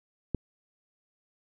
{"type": "click", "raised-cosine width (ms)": 3, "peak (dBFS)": -15, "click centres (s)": 0.347, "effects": []}